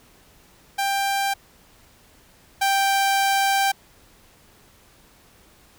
sawtooth tone pair in turn, 790 / 785.4 Hz, G5 / G5, +13 / +3 cents, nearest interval unison, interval 10 cents, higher first, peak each -17 / -14 dBFS, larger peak second, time 0.78-1.34 / 2.61-3.72 s, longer second, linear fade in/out 10 ms, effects pink hiss -54 dBFS RMS until 5.78 s

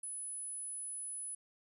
sine tone, 10100 Hz, D#9, 25 cents sharp, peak -40 dBFS, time 0.03-1.35 s, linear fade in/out 5 ms, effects none

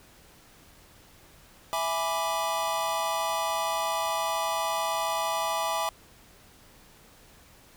square chord, E dominant seventh, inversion none, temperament equal, 659.3 / 830.6 / 987.8 / 1174.7 Hz, E5 / G#5 / B5 / D6, 0 / 0 / 0 / 0 cents, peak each -33 dBFS, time 1.73-5.89 s, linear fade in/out 0 ms, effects pink hiss -55 dBFS RMS until 7.76 s

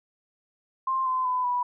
sine tone with pitch steps, 1053 / 1028.9 / 1005.4 / 982.5 Hz, C6 / C6 / B5 / B5, +11 / -29 / +31 / -9 cents, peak -23 dBFS, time 0.87-1.63 s, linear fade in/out 5 ms, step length 190 ms, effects none

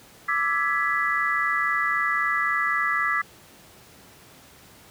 sine chord, E dominant seventh, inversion third, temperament equal with one note detuned, 1174.7 / 1318.5 / 1678.6 / 1975.5 Hz, D6 / E6 / G#6 / B6, 0 / 0 / +18 / 0 cents, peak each -27 / -28 / -27 / -25 dBFS, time 0.28-3.22 s, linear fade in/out 10 ms, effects pink hiss -50 dBFS RMS until 4.9 s + high-pass 80 Hz 12 dB/octave

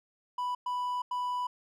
triangle tone bursts at uneven times, 989 Hz, B5, 2 cents sharp, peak -28 dBFS, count 3, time 0.38-0.55 / 0.66-1.02 / 1.11-1.47 s, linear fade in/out 5 ms, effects none

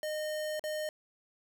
square tone with dropouts, 613 Hz, D#5, 26 cents flat, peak -34 dBFS, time 0.03-0.89 s, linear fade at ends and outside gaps 1 ms, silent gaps 0.595-0.639 s, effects none

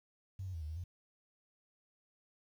sine tone with pitch steps, 95.4 / 92.9 / 82 / 76 / 79.5 / 88.4 Hz, G2 / F#2 / E2 / D#2 / D#2 / F2, -47 / +7 / -9 / -40 / +38 / +22 cents, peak -39 dBFS, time 0.39-0.84 s, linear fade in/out 5 ms, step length 75 ms, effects 11-bit

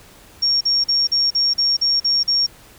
sine tone bursts, 5540 Hz, F8, 15 cents flat, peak -14 dBFS, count 9, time 0.42-2.466 s, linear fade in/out 10 ms, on 190 ms, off 42 ms, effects pink hiss -46 dBFS RMS until 2.78 s

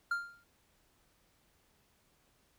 triangle tone with exponential decay, 1396.9 Hz, F6, in tune, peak -26 dBFS, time 0.11-0.44 s, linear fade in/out 5 ms, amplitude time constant 70 ms, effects pink hiss -71 dBFS RMS until 2.58 s

